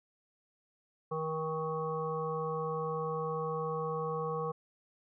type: harmonic tone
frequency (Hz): 158.4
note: D#3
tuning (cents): +31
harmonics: 1 / 3 / 5 / 7 / 8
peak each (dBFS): -39 / -35 / -43 / -38 / -50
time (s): 1.11-4.52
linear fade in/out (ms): 10
effects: none